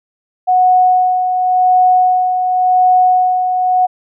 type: tone with tremolo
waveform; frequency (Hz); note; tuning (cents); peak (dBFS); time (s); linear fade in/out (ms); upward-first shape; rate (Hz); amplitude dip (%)
sine; 735; F#5; -12; -6; 0.47-3.87; 20; sine; 0.91; 50
effects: none